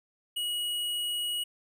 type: tone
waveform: square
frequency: 2907 Hz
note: F#7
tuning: 31 cents flat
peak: -30 dBFS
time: 0.36-1.44 s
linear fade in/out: 10 ms
effects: none